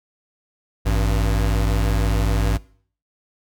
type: tone pair together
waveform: square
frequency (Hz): 52.97 / 96.7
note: G#1 / G2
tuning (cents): +35 / -23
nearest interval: minor seventh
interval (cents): 1042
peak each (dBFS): -18 / -24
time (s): 0.85-2.58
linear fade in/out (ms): 20
effects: noise-tail reverb RT60 0.5 s tail -21 dB re dry